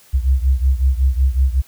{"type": "beating tone pair", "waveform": "sine", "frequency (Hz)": [64.1, 69.5], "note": ["C2", "C#2"], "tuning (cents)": [-35, 5], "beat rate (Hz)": 5.4, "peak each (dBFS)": [-14, -17], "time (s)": [0.13, 1.62], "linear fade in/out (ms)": 20, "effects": ["white hiss -49 dBFS RMS until 1.67 s"]}